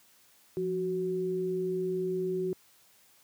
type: tone pair together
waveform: sine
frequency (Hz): 174.61 / 371.4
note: F3 / F#4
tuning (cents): 0 / +7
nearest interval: octave + minor second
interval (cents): 1307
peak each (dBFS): -36 / -29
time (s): 0.57-2.53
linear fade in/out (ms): 0
effects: white hiss -62 dBFS RMS until 3.23 s + high-pass 80 Hz 12 dB/octave